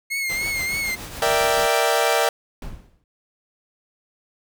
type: tone with vibrato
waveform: 40% pulse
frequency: 2149 Hz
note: C7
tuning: 46 cents sharp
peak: -22 dBFS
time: 0.1-0.96 s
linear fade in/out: 20 ms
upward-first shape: triangle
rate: 3.3 Hz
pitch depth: 63 cents each way
type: noise with tremolo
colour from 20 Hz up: pink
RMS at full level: -33 dBFS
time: 0.29-1.67 s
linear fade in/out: 10 ms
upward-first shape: triangle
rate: 7.1 Hz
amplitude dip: 50%
type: chord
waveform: sawtooth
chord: E half-diminished seventh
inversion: second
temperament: equal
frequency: 466.2 / 587.3 / 659.3 / 784 Hz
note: Bb4 / D5 / E5 / G5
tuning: 0 / 0 / 0 / 0 cents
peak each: -19 dBFS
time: 1.22-2.29 s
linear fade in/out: 2 ms
type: noise with exponential decay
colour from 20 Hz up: brown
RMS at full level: -27 dBFS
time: 2.62-3.04 s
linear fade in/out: 2 ms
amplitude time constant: 91 ms
effects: none